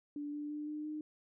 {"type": "tone with pitch steps", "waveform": "sine", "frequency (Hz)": [291.8, 295, 298.3, 301.6, 304.9], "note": ["D4", "D4", "D4", "D4", "D#4"], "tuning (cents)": [-11, 8, 27, 46, -35], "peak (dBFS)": -38, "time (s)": [0.16, 1.01], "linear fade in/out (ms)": 2, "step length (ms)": 170, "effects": []}